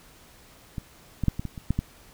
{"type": "clicks", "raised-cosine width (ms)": 5, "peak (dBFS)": [-19, -14, -8, -17, -19, -24, -10, -12], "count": 8, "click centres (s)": [0.782, 1.237, 1.283, 1.395, 1.453, 1.578, 1.706, 1.79], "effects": ["pink hiss -53 dBFS RMS until 2.13 s"]}